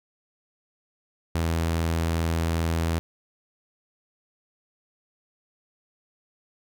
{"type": "tone", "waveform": "sawtooth", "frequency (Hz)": 82.5, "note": "E2", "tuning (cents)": 2, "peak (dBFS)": -19, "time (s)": [1.35, 2.99], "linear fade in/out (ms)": 0, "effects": []}